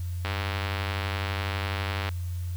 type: click train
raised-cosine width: 0.3 ms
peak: -14 dBFS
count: 185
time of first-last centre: 0.25-2.09 s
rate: 100 Hz
effects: added 88 Hz sine -29 dBFS peak until 2.56 s + white hiss -52 dBFS RMS until 2.56 s